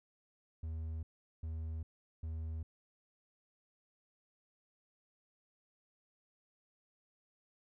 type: tone bursts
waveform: triangle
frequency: 80.1 Hz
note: E2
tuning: 49 cents flat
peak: -36 dBFS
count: 3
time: 0.63-2.63 s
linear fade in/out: 5 ms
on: 400 ms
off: 400 ms
effects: none